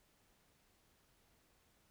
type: silence
effects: pink hiss -73 dBFS RMS until 1.9 s